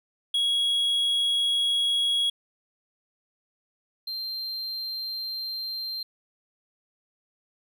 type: tone pair in turn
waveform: triangle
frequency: 3322 / 4159 Hz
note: G#7 / C8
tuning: 0 / -11 cents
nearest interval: major third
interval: 389 cents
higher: second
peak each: -20 / -29 dBFS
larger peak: first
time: 0.34-2.3 / 4.07-6.03 s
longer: neither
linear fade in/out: 5 ms
effects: none